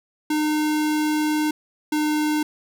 square tone pair in turn, 304.6 / 303.3 Hz, D#4 / D#4, -37 / -44 cents, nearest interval unison, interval 7 cents, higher first, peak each -20 dBFS, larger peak neither, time 0.3-1.51 / 1.92-2.43 s, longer first, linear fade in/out 5 ms, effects none

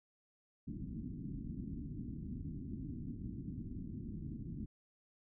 white low-pass noise, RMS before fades -44 dBFS, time 0.67-4.66 s, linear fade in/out 10 ms, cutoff 290 Hz, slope 48 dB/octave, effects none

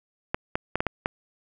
clicks, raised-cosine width 0.5 ms, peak -9 dBFS, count 6, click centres 0.345 / 0.555 / 0.756 / 0.805 / 0.867 / 1.059 s, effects none

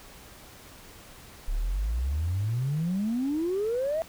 sine exponential sweep, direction up, 33.84 to 664 Hz, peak -24 dBFS, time 1.48-4.02 s, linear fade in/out 0 ms, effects tanh soft clip ceiling -21 dBFS + pink hiss -49 dBFS RMS until 4.08 s

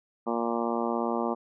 harmonic tone, 117 Hz, A#2, 7 cents sharp, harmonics 2 / 3 / 4 / 5 / 6 / 7 / 8 / 9 / 10, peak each -31 / -33 / -34 / -35 / -36 / -36 / -37 / -38 / -38 dBFS, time 0.26-1.35 s, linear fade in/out 20 ms, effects none

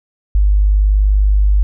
sine tone, 50.4 Hz, G1, 49 cents sharp, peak -8 dBFS, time 0.35-1.63 s, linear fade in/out 0 ms, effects none

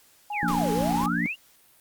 sine tone, 830 Hz, G#5, 1 cent flat, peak -29 dBFS, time 0.3-1.08 s, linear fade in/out 5 ms
sine exponential two-way sweep, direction down then up, 2934 to 413.5 to 2934 Hz, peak -27 dBFS, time 0.32-1.36 s, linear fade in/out 50 ms, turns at 0.72 s
harmonic tone, 58.1 Hz, A#1, 5 cents flat, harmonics 3 / 4 / 5, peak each -28 / -29 / -30 dBFS, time 0.43-1.26 s, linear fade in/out 0 ms
pink band-stop noise, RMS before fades -35 dBFS, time 0.48-1.06 s, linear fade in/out 0 ms, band 560 to 790 Hz, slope 96 dB/octave
effects white hiss -58 dBFS RMS until 1.8 s + Opus 48 kbps

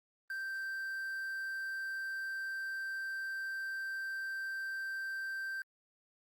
triangle tone with quantisation, 1566 Hz, G6, 2 cents flat, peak -35 dBFS, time 0.3-5.62 s, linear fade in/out 2 ms, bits 10, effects Opus 32 kbps

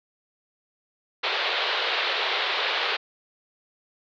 white band-pass noise, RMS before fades -26 dBFS, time 1.23-2.97 s, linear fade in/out 10 ms, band 390 to 4100 Hz, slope 48 dB/octave, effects none

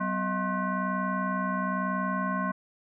sine tone with frequency modulation, 628 Hz, D#5, 16 cents sharp, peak -26 dBFS, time 0-2.52 s, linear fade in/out 10 ms, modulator 439 Hz, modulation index 1.9, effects none

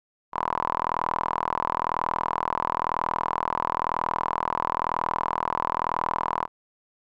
sawtooth tone with band-pass filter, 41.01 Hz, E1, 8 cents flat, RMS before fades -27 dBFS, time 0.32-6.48 s, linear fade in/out 50 ms, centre 1000 Hz, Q 8.1, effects none

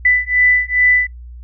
sine beating tone pair, 1989 / 1991.4 Hz, B6 / B6, +12 / +14 cents, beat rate 2.4 Hz, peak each -14 dBFS, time 0.05-1.07 s, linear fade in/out 5 ms, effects noise-tail reverb RT60 0.1 s tail -22 dB re dry + added 60 Hz sine -31 dBFS peak until 1.43 s

